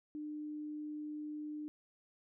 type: tone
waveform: sine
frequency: 300.9 Hz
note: D4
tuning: 42 cents sharp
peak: -40 dBFS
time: 0.15-1.68 s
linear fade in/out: 0 ms
effects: none